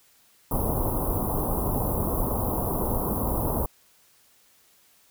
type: band-stop noise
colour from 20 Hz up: pink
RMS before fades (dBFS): -26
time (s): 0.51-3.66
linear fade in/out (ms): 2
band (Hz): 1100 to 11000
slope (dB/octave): 48
effects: white hiss -60 dBFS RMS until 5.1 s